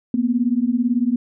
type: beating tone pair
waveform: sine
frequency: 233.1 / 251.1 Hz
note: A#3 / B3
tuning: 0 / +29 cents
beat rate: 18 Hz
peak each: -19 dBFS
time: 0.14-1.16 s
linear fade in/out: 2 ms
effects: none